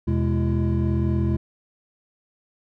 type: tone cluster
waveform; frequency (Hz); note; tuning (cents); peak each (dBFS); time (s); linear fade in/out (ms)
triangle; 81.7 / 125.6 / 207.9 / 336.2; E2 / B2 / G#3 / E4; -15 / +30 / +2 / +34; -21 / -22 / -24 / -26; 0.07-1.37; 10
effects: none